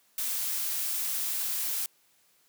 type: noise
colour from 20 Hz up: blue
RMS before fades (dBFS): -31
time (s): 0.18-1.86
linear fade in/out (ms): 2
effects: white hiss -66 dBFS RMS until 2.48 s + high-pass 100 Hz 12 dB/octave